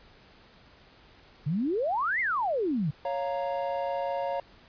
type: exponential two-way sweep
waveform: sine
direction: up then down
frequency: 136.3 to 2162 to 136.3 Hz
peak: -25 dBFS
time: 1.46-2.91 s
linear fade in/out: 10 ms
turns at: 2.2 s
type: chord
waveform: triangle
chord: Bb minor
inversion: first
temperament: equal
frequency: 554.4 / 698.5 / 932.3 Hz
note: Db5 / F5 / Bb5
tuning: 0 / 0 / 0 cents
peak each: -29 / -31 / -33 dBFS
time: 3.05-4.4 s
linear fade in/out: 2 ms
effects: pink hiss -56 dBFS RMS until 4.68 s + resampled to 11025 Hz